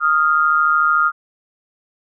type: tone pair together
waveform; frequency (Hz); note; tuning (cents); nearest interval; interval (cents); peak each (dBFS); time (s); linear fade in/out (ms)
sine; 1243.4 / 1396.9; D#6 / F6; -2 / 0; major second; 202; -15; 0-1.12; 50
effects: none